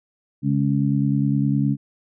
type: harmonic tone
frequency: 69.8 Hz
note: C#2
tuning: 13 cents sharp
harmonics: 2 / 3 / 4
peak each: -20 / -22 / -23 dBFS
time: 0.42-1.77 s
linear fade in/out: 50 ms
effects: none